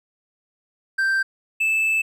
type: tone pair in turn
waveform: triangle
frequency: 1568 / 2629 Hz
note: G6 / E7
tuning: 0 / -5 cents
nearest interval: major sixth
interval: 895 cents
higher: second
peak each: -16 dBFS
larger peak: neither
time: 0.98-1.23 / 1.6-2.02 s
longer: second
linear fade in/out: 10 ms
effects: none